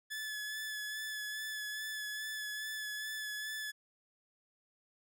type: tone with vibrato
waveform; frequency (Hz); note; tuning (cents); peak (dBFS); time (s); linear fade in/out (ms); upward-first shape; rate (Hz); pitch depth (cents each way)
sawtooth; 1721; A6; -39; -35; 0.1-3.72; 20; sine; 2.4; 21
effects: none